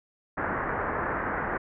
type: low-pass noise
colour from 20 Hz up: white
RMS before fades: -30 dBFS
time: 0.37-1.58 s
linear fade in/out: 10 ms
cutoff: 1800 Hz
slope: 48 dB/octave
effects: none